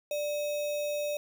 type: tone with sample-and-hold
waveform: sine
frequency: 590 Hz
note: D5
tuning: 8 cents sharp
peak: -29 dBFS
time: 0.11-1.17 s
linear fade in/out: 2 ms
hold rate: 3150 Hz
effects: none